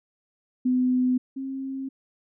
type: tone pair in turn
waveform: sine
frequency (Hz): 252.8 / 267.8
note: B3 / C4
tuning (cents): +41 / +40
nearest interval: minor second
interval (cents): 99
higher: second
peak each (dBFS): -19 / -29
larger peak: first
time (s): 0.65-1.18 / 1.36-1.89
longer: neither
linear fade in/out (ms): 10
effects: none